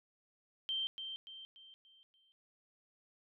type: tone with echo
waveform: sine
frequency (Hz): 3136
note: G7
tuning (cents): 0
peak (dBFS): -34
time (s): 0.69-0.87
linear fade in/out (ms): 0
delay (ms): 290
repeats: 5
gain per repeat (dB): -7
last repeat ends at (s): 2.32
effects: none